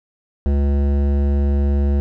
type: tone with hard clipping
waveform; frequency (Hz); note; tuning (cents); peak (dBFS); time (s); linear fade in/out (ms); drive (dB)
triangle; 70.6; C#2; +32; -16; 0.46-2; 0; 18
effects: none

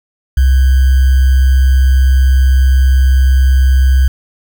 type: tone with sample-and-hold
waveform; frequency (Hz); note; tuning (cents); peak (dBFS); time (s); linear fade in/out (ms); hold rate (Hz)
sine; 65.41; C2; 0; -5; 0.37-4.08; 5; 1575
effects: none

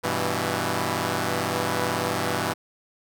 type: chord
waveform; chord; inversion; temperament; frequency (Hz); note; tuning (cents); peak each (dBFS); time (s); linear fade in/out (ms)
5% pulse; E minor; first; equal; 98 / 123.47 / 164.81; G2 / B2 / E3; 0 / 0 / 0; -17; 0.03-2.54; 20
effects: none

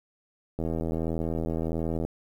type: click train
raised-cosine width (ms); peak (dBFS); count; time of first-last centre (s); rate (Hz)
2; -17; 120; 0.59-2.05; 81.5
effects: 9-bit

